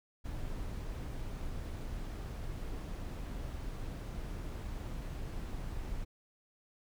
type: noise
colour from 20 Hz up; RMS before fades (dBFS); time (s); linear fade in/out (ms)
brown; -40; 0.24-6.05; 20
effects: none